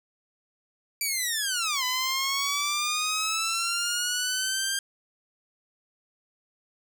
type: linear two-way sweep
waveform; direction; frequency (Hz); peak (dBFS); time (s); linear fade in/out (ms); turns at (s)
10% pulse; down then up; 2342 to 1000 to 1598; -17; 1.01-4.79; 2; 1.84
effects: none